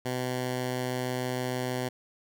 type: tone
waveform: 10% pulse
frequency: 126.4 Hz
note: B2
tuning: 41 cents sharp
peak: -21 dBFS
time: 0.05-1.89 s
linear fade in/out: 10 ms
effects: none

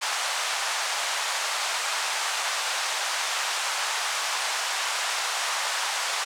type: band-pass noise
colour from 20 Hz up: pink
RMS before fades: -28 dBFS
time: 0.01-6.25 s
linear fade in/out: 20 ms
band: 760 to 8600 Hz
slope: 24 dB/octave
effects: none

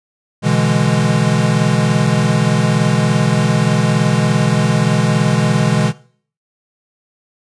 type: chord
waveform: square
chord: E dominant seventh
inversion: second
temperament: equal with one note detuned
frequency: 123.47 / 146.83 / 164.34 / 207.7 Hz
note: B2 / D3 / E3 / G#3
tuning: 0 / 0 / -5 / 0 cents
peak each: -18 dBFS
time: 0.42-5.93 s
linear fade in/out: 50 ms
effects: noise-tail reverb RT60 0.5 s tail -20 dB re dry + resampled to 22050 Hz

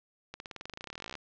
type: accelerating click train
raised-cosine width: 0.2 ms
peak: -23 dBFS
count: 27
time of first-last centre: 0.34-1.153 s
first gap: 61 ms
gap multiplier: 0.94
effects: low-pass 5000 Hz 12 dB/octave

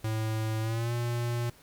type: tone with pitch glide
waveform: square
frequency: 110 to 119.26 Hz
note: A2 to A#2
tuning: 0 to +40 cents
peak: -29 dBFS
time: 0.04-1.5 s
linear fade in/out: 5 ms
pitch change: +140 cents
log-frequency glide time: 0.61-0.93 s
effects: pink hiss -57 dBFS RMS until 1.62 s

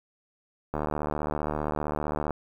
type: click train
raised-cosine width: 1 ms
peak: -15 dBFS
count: 119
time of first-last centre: 0.74-2.307 s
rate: 75.3 Hz
effects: 9-bit

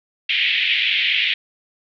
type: band-pass noise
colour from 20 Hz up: white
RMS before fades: -19 dBFS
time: 0.29-1.34 s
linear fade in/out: 5 ms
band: 2000 to 3400 Hz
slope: 48 dB/octave
effects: none

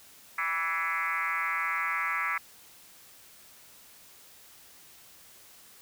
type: tone with frequency modulation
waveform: sine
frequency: 1676 Hz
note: G#6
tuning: 15 cents sharp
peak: -27 dBFS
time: 0.38-2.38 s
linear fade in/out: 5 ms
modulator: 174 Hz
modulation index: 3.5
effects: white hiss -54 dBFS RMS until 5.81 s

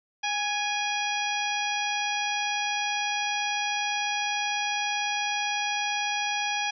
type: harmonic tone with a mistuned harmonic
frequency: 822 Hz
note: G#5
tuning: 18 cents flat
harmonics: 1 / 2 / 3 / 4 / 5 / 6 / 7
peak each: -30 / -34 / -31 / -34 / -46 / -39 / -37 dBFS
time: 0.23-6.71 s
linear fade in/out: 10 ms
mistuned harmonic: 2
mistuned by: +33 cents
effects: none

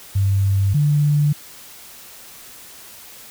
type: tone pair in turn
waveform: sine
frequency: 98.2 / 147.13 Hz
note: G2 / D3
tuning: +4 / +4 cents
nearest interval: perfect fifth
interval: 700 cents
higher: second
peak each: -14 / -13 dBFS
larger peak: second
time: 0.15-0.74 / 0.74-1.33 s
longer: neither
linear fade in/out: 10 ms
effects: white hiss -41 dBFS RMS until 3.3 s

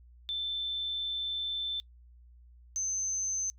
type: tone pair in turn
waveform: sine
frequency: 3538 / 6204 Hz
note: A7 / G8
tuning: +9 / -19 cents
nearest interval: minor seventh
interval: 972 cents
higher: second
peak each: -31 / -30 dBFS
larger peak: second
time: 0.29-1.8 / 2.76-3.5 s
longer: first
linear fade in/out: 0 ms
effects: noise-tail reverb RT60 0.1 s tail -24 dB re dry + added 60 Hz sine -53 dBFS peak until 3.58 s

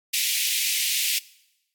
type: high-pass noise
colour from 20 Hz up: pink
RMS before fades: -24 dBFS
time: 0.13-1.19 s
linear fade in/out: 10 ms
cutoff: 2200 Hz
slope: 48 dB/octave
effects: noise-tail reverb RT60 0.9 s tail -21 dB re dry + AAC 64 kbps

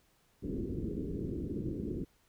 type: low-pass noise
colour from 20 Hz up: white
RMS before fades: -37 dBFS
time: 0.42-2.05 s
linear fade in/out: 20 ms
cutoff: 400 Hz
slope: 48 dB/octave
effects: pink hiss -70 dBFS RMS until 2.28 s

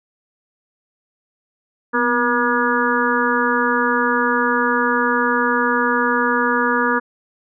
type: harmonic tone with a mistuned harmonic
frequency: 240 Hz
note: B3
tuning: 49 cents flat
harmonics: 1 / 2 / 4 / 5 / 6 / 7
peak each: -22 / -22 / -22 / -22 / -22 / -22 dBFS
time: 1.93-7 s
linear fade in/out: 20 ms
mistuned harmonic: 1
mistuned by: +62 cents
effects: none

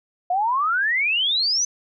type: exponential sweep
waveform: sine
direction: up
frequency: 698.5 to 6190 Hz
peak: -18 dBFS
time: 0.3-1.65 s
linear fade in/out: 5 ms
effects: none

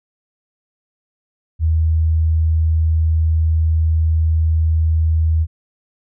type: tone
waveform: sine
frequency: 80 Hz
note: D#2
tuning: 49 cents sharp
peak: -12 dBFS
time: 1.59-5.47 s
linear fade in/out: 50 ms
effects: none

